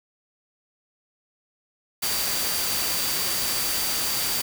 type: tone in noise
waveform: sine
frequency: 4652 Hz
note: D8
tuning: 17 cents flat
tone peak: -31 dBFS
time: 2.02-4.42 s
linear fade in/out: 10 ms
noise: white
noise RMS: -26 dBFS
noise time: 2.02-4.42 s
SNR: -8 dB
effects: none